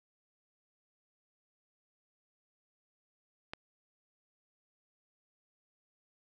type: click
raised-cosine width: 0.3 ms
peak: -23 dBFS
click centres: 3.535 s
effects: none